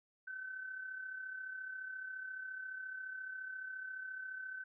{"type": "tone with amplitude modulation", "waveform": "sine", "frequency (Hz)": 1526, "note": "G6", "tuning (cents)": -47, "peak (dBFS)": -40, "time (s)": [0.27, 4.64], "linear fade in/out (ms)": 10, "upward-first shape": "sine", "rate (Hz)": 34.4, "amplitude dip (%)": 50, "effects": []}